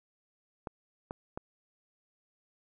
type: clicks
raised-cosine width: 1 ms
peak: -23 dBFS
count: 3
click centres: 0.672 / 1.109 / 1.375 s
effects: none